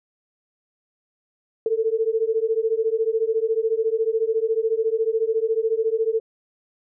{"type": "beating tone pair", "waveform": "sine", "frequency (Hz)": [440, 454], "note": ["A4", "A#4"], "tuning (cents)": [0, -46], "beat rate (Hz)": 14, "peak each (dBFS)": [-22, -22], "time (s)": [1.66, 6.2], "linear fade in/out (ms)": 2, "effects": []}